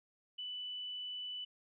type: tone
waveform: sine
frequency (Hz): 2983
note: F#7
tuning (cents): +13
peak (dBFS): -40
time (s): 0.38-1.45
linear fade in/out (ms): 10
effects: none